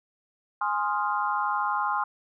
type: chord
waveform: sine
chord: F minor seventh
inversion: first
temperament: equal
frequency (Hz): 830.6 / 1046.5 / 1244.5 / 1396.9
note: Ab5 / C6 / Eb6 / F6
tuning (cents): 0 / 0 / 0 / 0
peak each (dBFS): -29 / -28 / -31 / -32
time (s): 0.61-2.04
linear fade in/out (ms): 5
effects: none